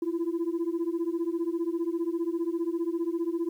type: beating tone pair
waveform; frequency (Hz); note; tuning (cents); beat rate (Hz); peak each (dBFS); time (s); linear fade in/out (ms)
sine; 329.6 / 344.6; E4 / F4; 0 / -23; 15; -28; 0.02-3.49; 5
effects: tanh soft clip ceiling -23 dBFS + 10-bit